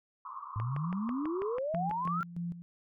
pink band-pass noise, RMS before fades -44 dBFS, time 0.25-1.58 s, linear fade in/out 5 ms, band 1000 to 1200 Hz, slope 96 dB/octave
sine exponential sweep, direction up, 103.9 to 1399 Hz, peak -31 dBFS, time 0.56-2.23 s, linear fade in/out 0 ms
click train, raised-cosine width 0.5 ms, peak -26 dBFS, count 10, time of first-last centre 0.6-2.075 s, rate 6.1 Hz
sine tone with tremolo, 172.1 Hz, F3, 25 cents flat, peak -33 dBFS, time 1.74-2.62 s, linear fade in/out 0 ms, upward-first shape square, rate 3.2 Hz, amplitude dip 70%
effects none

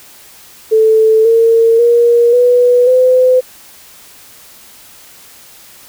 sine tone with pitch steps, 440 / 456.3 / 473.2 / 490.8 / 508.9 Hz, A4 / A#4 / A#4 / B4 / C5, 0 / -37 / +26 / -11 / -48 cents, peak -5 dBFS, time 0.71-3.41 s, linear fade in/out 20 ms, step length 540 ms, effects white hiss -39 dBFS RMS until 5.88 s

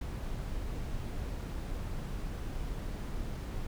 brown noise, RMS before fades -37 dBFS, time 0.01-3.67 s, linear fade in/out 5 ms, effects none

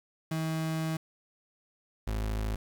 35% pulse tone pair in turn, 160 / 53.39 Hz, D#3 / G#1, +49 / +49 cents, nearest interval octave + perfect fifth, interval 1900 cents, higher first, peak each -28 dBFS, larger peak neither, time 0.31-0.97 / 2.07-2.56 s, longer first, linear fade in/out 5 ms, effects 9-bit

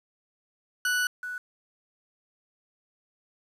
40% pulse / sine tone pair in turn, 1480 / 1480 Hz, F#6 / F#6, 0 / 0 cents, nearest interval unison, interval 0 cents, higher neither, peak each -23 / -32 dBFS, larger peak first, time 0.85-1.07 / 1.23-1.38 s, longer first, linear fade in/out 2 ms, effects resampled to 32000 Hz + 9-bit

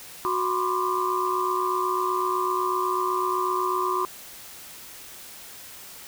sine tone cluster, 367.6 / 1004 / 1072 / 1187 Hz, F#4 / B5 / C6 / D6, -11 / +28 / +42 / +18 cents, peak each -28 dBFS, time 0.25-4.05 s, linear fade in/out 0 ms, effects white hiss -43 dBFS RMS until 6.07 s

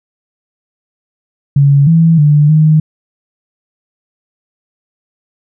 sine tone with pitch steps, 140.9 / 164.3 / 148 / 155.2 Hz, C#3 / E3 / D3 / D#3, +29 / -5 / +14 / -4 cents, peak -4 dBFS, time 1.56-2.8 s, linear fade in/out 5 ms, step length 310 ms, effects none

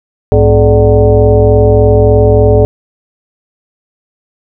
sine tone with frequency modulation, 264.7 Hz, C4, 20 cents sharp, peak -3 dBFS, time 0.32-2.65 s, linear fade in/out 0 ms, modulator 162 Hz, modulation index 2.1, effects none

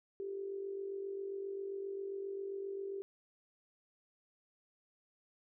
sine tone with amplitude modulation, 393 Hz, G4, 4 cents sharp, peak -36 dBFS, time 0.2-3.02 s, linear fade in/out 0 ms, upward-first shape sine, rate 47.5 Hz, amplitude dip 55%, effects none

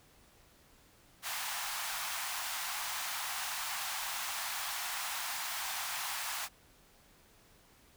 pink high-pass noise, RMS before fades -38 dBFS, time 1.22-6.49 s, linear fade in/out 50 ms, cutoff 750 Hz, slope 48 dB/octave, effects pink hiss -63 dBFS RMS until 7.96 s

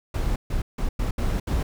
brown noise bursts at uneven times, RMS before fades -24 dBFS, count 6, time 0.14-0.36 / 0.5-0.62 / 0.78-0.89 / 0.99-1.11 / 1.18-1.4 / 1.47-1.63 s, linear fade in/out 5 ms, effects none

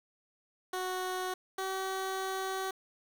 15% pulse tone pair in turn, 369.2 / 381.3 Hz, F#4 / G4, -4 / -48 cents, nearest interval minor second, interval 56 cents, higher second, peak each -27 dBFS, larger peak neither, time 0.73-1.34 / 1.58-2.71 s, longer second, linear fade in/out 5 ms, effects 9-bit

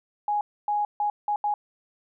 sine tone bursts at uneven times, 830.6 Hz, G#5, in tune, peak -22 dBFS, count 5, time 0.28-0.41 / 0.68-0.85 / 1-1.1 / 1.28-1.36 / 1.44-1.54 s, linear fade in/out 2 ms, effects none

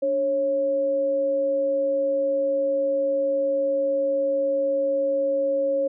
sine tone pair together, 291.8 / 548 Hz, D4 / C#5, -11 / -20 cents, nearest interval major seventh, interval 1091 cents, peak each -32 / -20 dBFS, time 0.02-5.88 s, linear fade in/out 10 ms, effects none

